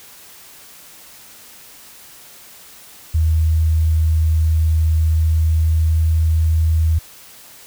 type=tone with pitch glide; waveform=sine; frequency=79.7 to 80.21 Hz; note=D#2 to E2; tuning=+42 to -47 cents; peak=-12 dBFS; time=3.14-6.99 s; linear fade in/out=10 ms; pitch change=+11 cents; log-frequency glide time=5.09-6.13 s; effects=white hiss -42 dBFS RMS until 7.66 s